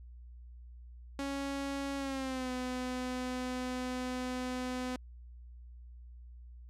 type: tone with pitch glide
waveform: sawtooth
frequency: 277.2 to 252.7 Hz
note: C#4 to B3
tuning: 0 to +40 cents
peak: -31 dBFS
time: 1.19-4.96 s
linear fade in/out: 0 ms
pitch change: -160 cents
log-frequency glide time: 1.97-2.51 s
effects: added 60 Hz sine -48 dBFS peak until 6.69 s + low-pass 9000 Hz 12 dB/octave